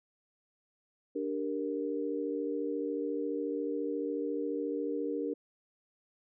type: chord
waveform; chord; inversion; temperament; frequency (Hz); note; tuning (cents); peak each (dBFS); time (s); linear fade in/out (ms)
sine; G minor; second; equal; 293.7 / 392 / 466.2; D4 / G4 / Bb4; 0 / 0 / 0; -35 / -38 / -35; 1.15-5.34; 10
effects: none